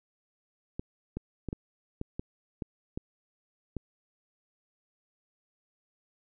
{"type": "clicks", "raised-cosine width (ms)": 3, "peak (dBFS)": -21, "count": 9, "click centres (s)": [0.795, 1.17, 1.487, 1.529, 2.014, 2.195, 2.622, 2.975, 3.767], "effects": []}